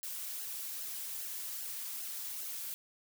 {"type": "noise with flanger", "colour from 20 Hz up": "blue", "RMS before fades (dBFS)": -41, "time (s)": [0.03, 2.74], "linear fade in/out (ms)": 0, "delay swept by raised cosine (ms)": [0.84, 3.94], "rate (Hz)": 2.5, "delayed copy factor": -0.6, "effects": []}